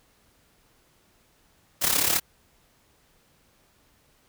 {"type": "noise with amplitude modulation", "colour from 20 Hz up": "white", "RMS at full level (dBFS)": -20, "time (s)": [1.81, 2.2], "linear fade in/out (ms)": 20, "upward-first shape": "sine", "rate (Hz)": 34.7, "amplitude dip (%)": 70, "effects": ["pink hiss -63 dBFS RMS until 4.28 s"]}